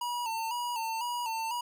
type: tone with vibrato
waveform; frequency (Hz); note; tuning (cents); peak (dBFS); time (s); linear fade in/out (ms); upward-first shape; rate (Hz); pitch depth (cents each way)
square; 932.3; A#5; 0; -32; 0.01-1.61; 5; square; 2; 62
effects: none